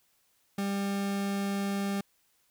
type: tone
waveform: 40% pulse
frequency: 198.7 Hz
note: G3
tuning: 24 cents sharp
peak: -28 dBFS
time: 0.58-2.01 s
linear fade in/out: 5 ms
effects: white hiss -70 dBFS RMS until 2.5 s